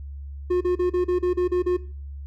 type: tone bursts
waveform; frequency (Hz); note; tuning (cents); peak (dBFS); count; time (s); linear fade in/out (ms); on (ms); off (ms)
triangle; 359.2; F4; +49; -16; 9; 0.5-1.77; 10; 110; 35
effects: noise-tail reverb RT60 0.4 s tail -18 dB re dry + added 70 Hz sine -33 dBFS peak until 2.26 s